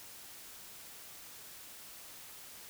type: silence
effects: white hiss -51 dBFS RMS until 2.69 s